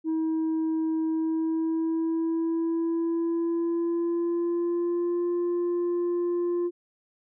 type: tone with pitch glide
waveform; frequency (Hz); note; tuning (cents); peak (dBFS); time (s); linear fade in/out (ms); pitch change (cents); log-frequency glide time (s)
sine; 320 to 349; D#4 to F4; +49 to -1; -21; 0.04-6.71; 50; +150; 1.07-5.28
effects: tanh soft clip ceiling -23 dBFS